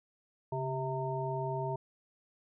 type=harmonic tone with a mistuned harmonic; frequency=130.81 Hz; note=C3; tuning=in tune; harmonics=1 / 3 / 5 / 7; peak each=-36 / -38 / -39 / -38 dBFS; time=0.52-1.76 s; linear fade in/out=5 ms; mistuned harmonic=1; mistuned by=+69 cents; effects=none